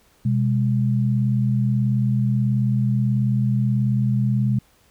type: tone pair together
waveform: sine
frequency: 125.73 / 204.2 Hz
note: B2 / G#3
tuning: +31 / -29 cents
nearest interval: minor sixth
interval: 840 cents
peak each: -18 / -22 dBFS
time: 0.25-4.59 s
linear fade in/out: 5 ms
effects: pink hiss -58 dBFS RMS until 4.9 s